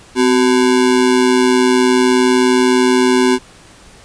square ring-modulated tone, 315.5 Hz, D#4, 24 cents sharp, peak -7 dBFS, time 0.15-3.39 s, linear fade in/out 50 ms, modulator 59.8 Hz, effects pink hiss -42 dBFS RMS until 4.04 s + resampled to 22050 Hz

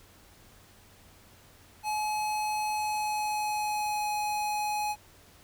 square tone with pitch glide, 850 to 839.8 Hz, G#5 to G#5, +40 to +19 cents, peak -29 dBFS, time 1.83-4.96 s, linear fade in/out 50 ms, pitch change -21 cents, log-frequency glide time 2.74-4.11 s, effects added 91 Hz sine -62 dBFS peak until 5.43 s + pink hiss -57 dBFS RMS until 5.43 s

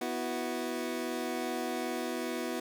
25% pulse chord, B suspended fourth, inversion none, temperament equal with one note detuned, 246.9 / 327.5 / 370 Hz, B3 / E4 / F#4, 0 / -11 / 0 cents, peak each -33 / -34 / -34 dBFS, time 0.01-2.6 s, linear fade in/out 5 ms, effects none

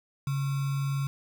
sine tone with sample-and-hold, 138.5 Hz, C#3, 1 cent flat, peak -26 dBFS, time 0.27-1.07 s, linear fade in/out 2 ms, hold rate 1225 Hz, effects none

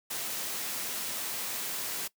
white noise, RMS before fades -35 dBFS, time 0.1-2.08 s, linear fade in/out 10 ms, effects noise-tail reverb RT60 0.1 s tail -20 dB re dry + high-pass 150 Hz 12 dB/octave

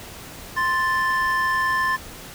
triangle tone pair together, 1046.5 / 1760 Hz, C6 / A6, 0 / 0 cents, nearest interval major sixth, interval 900 cents, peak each -20 dBFS, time 0.56-1.97 s, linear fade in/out 20 ms, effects pink hiss -39 dBFS RMS until 2.34 s

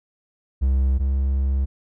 triangle tone pair in turn, 66.2 / 67.47 Hz, C2 / C#2, +21 / -46 cents, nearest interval unison, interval 33 cents, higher second, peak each -14 / -16 dBFS, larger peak first, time 0.61-0.99 / 0.99-1.66 s, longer second, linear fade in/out 20 ms, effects none

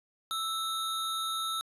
square tone pair together, 1318.5 / 3716 Hz, E6 / A#7, 0 / -6 cents, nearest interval octave + tritone, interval 1794 cents, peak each -34 / -35 dBFS, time 0.31-1.61 s, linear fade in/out 0 ms, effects resampled to 32000 Hz

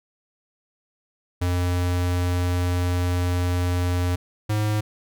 square tone pair in turn, 89 / 106.3 Hz, F2 / G#2, +33 / +41 cents, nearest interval minor third, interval 308 cents, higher second, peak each -21 dBFS, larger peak neither, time 1.41-4.16 / 4.49-4.81 s, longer first, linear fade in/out 10 ms, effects none

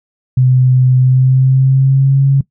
sine tone with pitch glide, 128 to 137.19 Hz, C3 to C#3, -38 to -18 cents, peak -6 dBFS, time 0.37-2.41 s, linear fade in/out 5 ms, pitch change +120 cents, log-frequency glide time 0.97-2.25 s, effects noise-tail reverb RT60 0.1 s tail -19 dB re dry

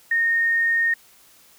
sine tone, 1844 Hz, A#6, 19 cents flat, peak -17 dBFS, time 0.11-0.94 s, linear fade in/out 5 ms, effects white hiss -53 dBFS RMS until 1.58 s

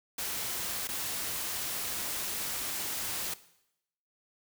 white noise with dropouts, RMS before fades -35 dBFS, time 0.18-3.34 s, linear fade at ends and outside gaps 5 ms, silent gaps 0.874-0.887 s, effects noise-tail reverb RT60 0.8 s tail -17 dB re dry

